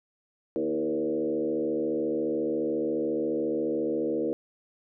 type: tone with frequency modulation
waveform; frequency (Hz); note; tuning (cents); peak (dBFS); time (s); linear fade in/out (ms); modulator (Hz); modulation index
sine; 400.1; G4; +35; -25; 0.56-4.33; 0; 74.3; 1.8
effects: none